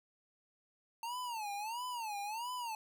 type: tone with vibrato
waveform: square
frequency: 899 Hz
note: A5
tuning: 37 cents sharp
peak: -39 dBFS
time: 1.03-2.75 s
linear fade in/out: 2 ms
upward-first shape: sine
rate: 1.5 Hz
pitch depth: 190 cents each way
effects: none